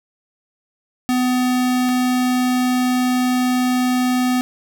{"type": "tone pair in turn", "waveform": "square", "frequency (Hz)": [251.3, 251.3], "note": ["B3", "B3"], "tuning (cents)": [30, 30], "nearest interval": "unison", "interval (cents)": 0, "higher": "neither", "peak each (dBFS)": -16, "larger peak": "neither", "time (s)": [[1.09, 1.89], [1.89, 4.41]], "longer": "second", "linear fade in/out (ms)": 0, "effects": []}